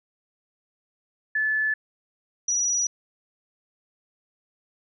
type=tone pair in turn; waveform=sine; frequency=1734 / 5839 Hz; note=A6 / F#8; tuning=-26 / -24 cents; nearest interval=octave + major sixth; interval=2102 cents; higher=second; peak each=-21 dBFS; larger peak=neither; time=1.35-1.74 / 2.48-2.87 s; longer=neither; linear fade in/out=5 ms; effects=none